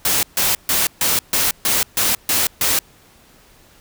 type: noise bursts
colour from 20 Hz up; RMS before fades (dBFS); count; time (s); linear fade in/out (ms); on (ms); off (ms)
white; -17; 9; 0.05-2.79; 2; 180; 140
effects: pink hiss -50 dBFS RMS until 3.8 s